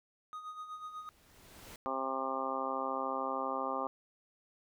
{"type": "tone with tremolo", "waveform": "triangle", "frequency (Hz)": 1244.5, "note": "D#6", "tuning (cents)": 0, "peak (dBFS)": -38, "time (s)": [0.33, 1.09], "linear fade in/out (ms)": 0, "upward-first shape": "sine", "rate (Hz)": 8.1, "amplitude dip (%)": 60}
{"type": "noise with exponential growth", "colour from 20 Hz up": "pink", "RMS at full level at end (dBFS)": -49, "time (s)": [0.38, 1.76], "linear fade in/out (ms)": 2, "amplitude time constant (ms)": 300}
{"type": "harmonic tone", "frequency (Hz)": 133.1, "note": "C3", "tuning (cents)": 30, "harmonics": [2, 3, 4, 5, 6, 7, 8, 9], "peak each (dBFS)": [-43, -45, -40, -44, -40, -44, -40, -39], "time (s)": [1.86, 3.87], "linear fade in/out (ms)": 0}
{"effects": []}